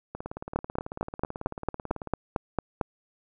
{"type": "two click trains", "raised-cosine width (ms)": 1, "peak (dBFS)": [-11, -21], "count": [11, 36], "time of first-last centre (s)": [[0.56, 2.812], [0.15, 2.073]], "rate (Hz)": [4.44, 18.2], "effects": []}